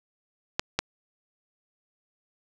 clicks, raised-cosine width 0.2 ms, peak -6 dBFS, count 2, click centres 0.595 / 0.79 s, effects none

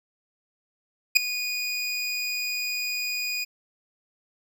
25% pulse tone with ADSR envelope, 2465 Hz, D#7, 17 cents flat, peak -6 dBFS, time 1.15-3.45 s, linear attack 19 ms, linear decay 3 ms, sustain -17 dB, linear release 19 ms, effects none

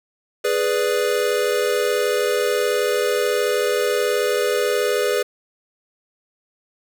square chord, G# diminished, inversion none, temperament equal, 415.3 / 493.9 / 587.3 Hz, G#4 / B4 / D5, 0 / 0 / 0 cents, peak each -22 / -22 / -26 dBFS, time 0.44-5.23 s, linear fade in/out 10 ms, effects none

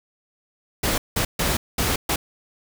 pink noise bursts at uneven times, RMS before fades -22 dBFS, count 5, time 0.83-0.98 / 1.16-1.25 / 1.39-1.57 / 1.78-1.96 / 2.09-2.16 s, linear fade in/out 5 ms, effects none

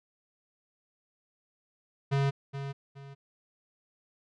square tone with echo, 138.6 Hz, C#3, in tune, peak -25 dBFS, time 2.11-2.31 s, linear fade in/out 20 ms, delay 420 ms, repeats 2, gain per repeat -10 dB, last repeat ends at 3.15 s, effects low-pass 4000 Hz 12 dB/octave

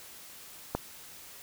click, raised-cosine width 1 ms, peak -14 dBFS, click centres 0.75 s, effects white hiss -49 dBFS RMS until 1.42 s

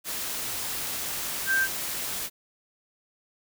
sine tone in noise, 1573 Hz, G6, 6 cents sharp, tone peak -21 dBFS, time 1.46-1.68 s, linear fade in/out 50 ms, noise white, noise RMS -32 dBFS, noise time 0.04-2.3 s, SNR +8 dB, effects none

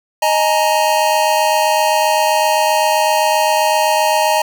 square chord, D# suspended fourth, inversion none, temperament equal with one note detuned, 622.3 / 844.6 / 932.3 Hz, D#5 / G#5 / A#5, 0 / +29 / 0 cents, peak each -17 dBFS, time 0.22-4.42 s, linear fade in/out 5 ms, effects none

